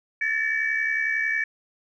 sine tone cluster, 1735 / 1806 / 2287 Hz, A6 / A6 / D7, -25 / +45 / -47 cents, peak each -26 dBFS, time 0.21-1.44 s, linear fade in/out 5 ms, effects tanh soft clip ceiling -13 dBFS

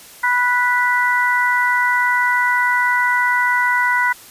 harmonic tone, 492.3 Hz, B4, 6 cents flat, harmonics 2 / 3 / 4, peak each -18 / -18 / -18 dBFS, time 0.23-4.13 s, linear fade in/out 10 ms, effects white hiss -41 dBFS RMS until 4.3 s + resampled to 32000 Hz

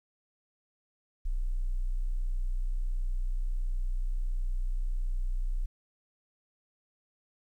sine tone, 30.72 Hz, B0, 8 cents flat, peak -27 dBFS, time 1.25-5.66 s, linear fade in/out 10 ms, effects 11-bit

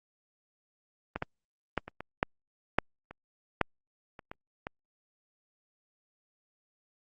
clicks, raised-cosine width 0.5 ms, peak -17 / -16 / -12 / -26 / -23 / -9 / -7 / -29 / -8 / -30 / -25 / -20 dBFS, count 12, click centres 1.16 / 1.224 / 1.777 / 1.88 / 2.006 / 2.229 / 2.786 / 3.11 / 3.613 / 4.192 / 4.315 / 4.669 s, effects Opus 32 kbps

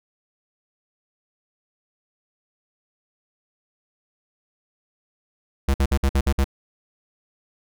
square tone bursts, 68.2 Hz, C#2, 28 cents flat, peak -17 dBFS, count 7, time 5.68-6.443 s, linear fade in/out 5 ms, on 61 ms, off 56 ms, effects none

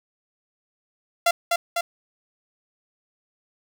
sawtooth tone with echo, 685 Hz, F5, 34 cents flat, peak -12 dBFS, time 1.26-1.31 s, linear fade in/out 5 ms, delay 250 ms, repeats 2, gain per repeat -3 dB, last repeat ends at 1.81 s, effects none

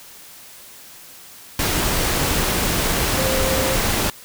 sine tone in noise, 527 Hz, C5, 12 cents sharp, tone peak -22 dBFS, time 3.18-3.76 s, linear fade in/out 2 ms, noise pink, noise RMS -20 dBFS, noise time 1.59-4.1 s, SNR -5 dB, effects white hiss -42 dBFS RMS until 4.24 s

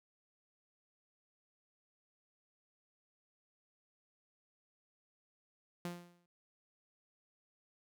sawtooth tone with exponential decay, 174.61 Hz, F3, in tune, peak -33 dBFS, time 5.85-6.26 s, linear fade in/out 2 ms, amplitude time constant 88 ms, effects none

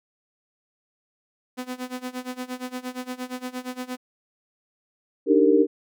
sawtooth tone with tremolo, 252.2 Hz, B3, 36 cents sharp, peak -24 dBFS, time 1.57-3.97 s, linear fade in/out 20 ms, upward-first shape sine, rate 8.6 Hz, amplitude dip 90%
sine chord, Eb major seventh, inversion third, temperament equal with one note detuned, 293.7 / 311.1 / 392 / 461.6 Hz, D4 / Eb4 / G4 / Bb4, 0 / 0 / 0 / -17 cents, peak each -20 / -22 / -20 / -19 dBFS, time 5.26-5.67 s, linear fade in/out 50 ms
effects none

